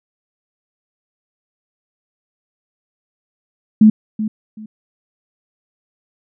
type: tone with echo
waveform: sine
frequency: 215.8 Hz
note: A3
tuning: 33 cents flat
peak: -4 dBFS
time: 3.81-3.9 s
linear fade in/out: 5 ms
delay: 380 ms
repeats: 2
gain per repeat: -13 dB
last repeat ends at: 4.66 s
effects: none